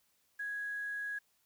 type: tone with quantisation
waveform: sine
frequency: 1661.2 Hz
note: G#6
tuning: in tune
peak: -36 dBFS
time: 0.39-1.19 s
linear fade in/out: 10 ms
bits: 10
effects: white hiss -74 dBFS RMS until 1.45 s